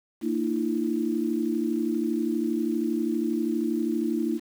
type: tone cluster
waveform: sine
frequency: 229 / 304.1 / 336.6 Hz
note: A#3 / D#4 / E4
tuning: -31 / -40 / +36 cents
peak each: -28 dBFS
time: 0.21-4.4 s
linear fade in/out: 50 ms
effects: 8-bit